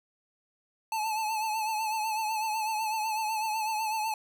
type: tone with vibrato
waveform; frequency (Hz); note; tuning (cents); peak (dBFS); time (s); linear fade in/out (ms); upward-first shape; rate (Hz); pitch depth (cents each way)
square; 871; A5; -18; -29; 0.92-4.14; 2; triangle; 8; 61
effects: none